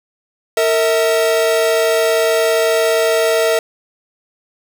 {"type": "tone pair together", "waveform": "45% pulse", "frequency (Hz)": [457, 646.8], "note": ["A#4", "E5"], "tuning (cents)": [-34, -33], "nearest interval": "tritone", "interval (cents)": 601, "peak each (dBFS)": -15, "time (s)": [0.57, 3.59], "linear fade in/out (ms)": 2, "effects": ["8-bit"]}